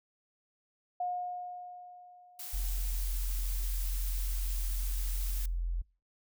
sine tone with exponential decay, 718 Hz, F5, 48 cents sharp, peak -30 dBFS, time 1-3.03 s, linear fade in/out 5 ms, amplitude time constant 440 ms
blue noise, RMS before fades -42 dBFS, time 2.39-5.46 s, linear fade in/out 5 ms
sine tone, 42.94 Hz, F1, 29 cents flat, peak -30 dBFS, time 2.53-5.82 s, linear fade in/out 10 ms
effects noise-tail reverb RT60 0.4 s tail -26 dB re dry

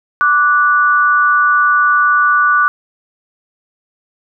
sine tone pair together, 1169 / 1472 Hz, D6 / F#6, -8 / -9 cents, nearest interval major third, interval 399 cents, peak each -11 dBFS, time 0.21-2.68 s, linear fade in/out 0 ms, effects none

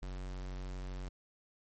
square tone, 46.25 Hz, F#1, in tune, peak -40 dBFS, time 0.02-1.09 s, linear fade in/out 10 ms, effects MP3 32 kbps

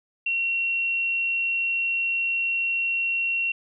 sine tone, 2733 Hz, F7, 38 cents flat, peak -22 dBFS, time 0.26-3.52 s, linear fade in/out 5 ms, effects none

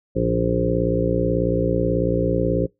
harmonic tone with a mistuned harmonic, 58.27 Hz, A#1, in tune, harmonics 1 / 2 / 3 / 5 / 6 / 7 / 8 / 9, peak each -28 / -26 / -24 / -25 / -29 / -26 / -29 / -24 dBFS, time 0.15-2.67 s, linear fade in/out 20 ms, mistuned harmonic 2, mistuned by -47 cents, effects noise-tail reverb RT60 0.2 s tail -25 dB re dry

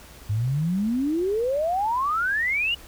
sine exponential sweep, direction up, 99.4 to 2936 Hz, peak -21 dBFS, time 0.29-2.75 s, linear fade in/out 10 ms, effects added 60 Hz sine -48 dBFS peak until 2.87 s + pink hiss -47 dBFS RMS until 2.87 s

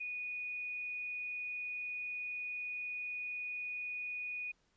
sine tone, 2469 Hz, D#7, 14 cents flat, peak -38 dBFS, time 0-4.52 s, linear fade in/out 10 ms, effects pink hiss -75 dBFS RMS until 4.76 s + resampled to 16000 Hz

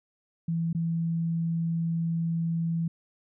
sine tone with dropouts, 166 Hz, E3, 12 cents sharp, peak -25 dBFS, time 0.48-2.88 s, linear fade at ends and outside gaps 5 ms, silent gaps 0.73-0.748 s, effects none

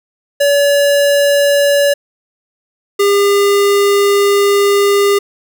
square tone pair in turn, 570 / 403.1 Hz, C#5 / G4, +48 / +48 cents, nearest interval tritone, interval 600 cents, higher first, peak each -9 dBFS, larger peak neither, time 0.4-1.94 / 2.99-5.19 s, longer second, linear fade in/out 10 ms, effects none

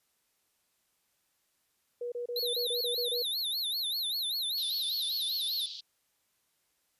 sine tone bursts, 482.6 Hz, B4, 40 cents flat, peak -33 dBFS, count 9, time 2.01-3.224 s, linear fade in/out 5 ms, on 110 ms, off 28 ms
square tone with vibrato, 3922 Hz, B7, 13 cents flat, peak -31 dBFS, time 2.36-5.66 s, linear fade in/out 2 ms, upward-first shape sine, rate 5.1 Hz, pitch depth 200 cents each way
white band-pass noise, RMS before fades -43 dBFS, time 4.57-5.81 s, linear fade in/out 10 ms, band 3500 to 4600 Hz, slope 48 dB/octave
effects white hiss -75 dBFS RMS until 6.99 s + resampled to 32000 Hz

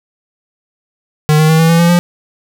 square tone with pitch steps, 152.5 / 155.97 / 159.53 / 163.16 / 166.88 / 170.68 / 174.57 Hz, D#3 / D#3 / D#3 / E3 / E3 / F3 / F3, -34 / +5 / +44 / -17 / +22 / -39 / 0 cents, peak -7 dBFS, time 1.29-1.99 s, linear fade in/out 0 ms, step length 100 ms, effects none

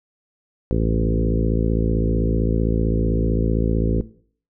harmonic tone with a mistuned harmonic, 55.6 Hz, A1, 19 cents sharp, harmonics 1 / 2 / 3 / 4 / 5 / 6 / 7 / 8 / 9, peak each -21 / -24 / -26 / -27 / -28 / -29 / -29 / -30 / -31 dBFS, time 0.71-4.01 s, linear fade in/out 0 ms, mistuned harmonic 2, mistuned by -16 cents, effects noise-tail reverb RT60 0.5 s tail -17 dB re dry

